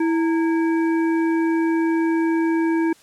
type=harmonic tone with a mistuned harmonic; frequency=328.2 Hz; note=E4; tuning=8 cents flat; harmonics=1 / 3 / 5 / 7; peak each=-17 / -29 / -32 / -37 dBFS; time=0-2.93 s; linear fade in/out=5 ms; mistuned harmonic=3; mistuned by=-120 cents; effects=white hiss -52 dBFS RMS until 3.02 s + low-pass 10000 Hz 12 dB/octave